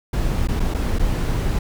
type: noise with dropouts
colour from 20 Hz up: brown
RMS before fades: -20 dBFS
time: 0.13-1.59 s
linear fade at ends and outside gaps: 5 ms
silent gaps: 0.474-0.485 / 0.597-0.601 / 0.74-0.745 / 0.987-0.994 s
effects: none